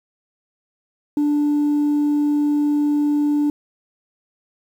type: tone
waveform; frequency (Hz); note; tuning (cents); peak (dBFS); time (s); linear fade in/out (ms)
sine; 293.7; D4; 0; -13; 1.17-3.5; 2
effects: tanh soft clip ceiling -14 dBFS + 8-bit